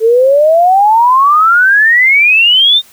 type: exponential sweep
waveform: sine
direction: up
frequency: 435.5 to 3700 Hz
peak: -4 dBFS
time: 0-2.82 s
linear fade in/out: 50 ms
effects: white hiss -42 dBFS RMS until 2.92 s